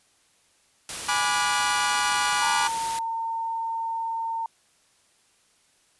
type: noise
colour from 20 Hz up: white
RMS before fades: -33 dBFS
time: 0.89-2.99 s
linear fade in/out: 2 ms
type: chord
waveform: sawtooth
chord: G# half-diminished seventh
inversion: none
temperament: equal with one note detuned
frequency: 830.6 / 987.8 / 1174.7 / 1446.2 Hz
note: G#5 / B5 / D6 / F#6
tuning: 0 / 0 / 0 / -40 cents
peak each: -24 dBFS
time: 1.08-2.68 s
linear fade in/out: 10 ms
type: tone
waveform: sine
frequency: 909 Hz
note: A#5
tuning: 44 cents flat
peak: -26 dBFS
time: 2.42-4.46 s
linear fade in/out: 2 ms
effects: white hiss -63 dBFS RMS until 5.99 s + resampled to 24000 Hz